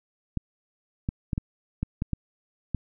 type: clicks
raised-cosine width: 5 ms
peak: -14 dBFS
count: 8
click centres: 0.373 / 1.089 / 1.332 / 1.379 / 1.83 / 2.021 / 2.133 / 2.747 s
effects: none